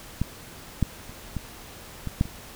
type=clicks; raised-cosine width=5 ms; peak=-11 / -8 / -29 / -16 / -18 / -8 / -27 dBFS; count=7; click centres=0.216 / 0.827 / 1.095 / 1.367 / 2.073 / 2.211 / 2.255 s; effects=pink hiss -44 dBFS RMS until 2.55 s